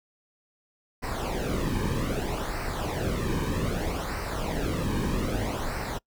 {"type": "noise with flanger", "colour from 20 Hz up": "brown", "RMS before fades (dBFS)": -29, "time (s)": [1.02, 5.99], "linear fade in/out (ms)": 20, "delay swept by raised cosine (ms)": [0.29, 1.49], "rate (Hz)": 0.63, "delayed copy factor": -0.7, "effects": ["noise-tail reverb RT60 0.1 s tail -25 dB re dry"]}